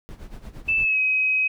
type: noise with tremolo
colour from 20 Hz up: brown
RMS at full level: -36 dBFS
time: 0.09-0.85 s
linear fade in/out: 0 ms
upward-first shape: sine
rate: 8.7 Hz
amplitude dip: 75%
type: tone with pitch glide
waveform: sine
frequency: 2637 to 2534 Hz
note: E7 to D#7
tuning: 0 to +31 cents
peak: -18 dBFS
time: 0.68-1.48 s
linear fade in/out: 10 ms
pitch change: -69 cents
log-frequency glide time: 0.8-0.99 s
effects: none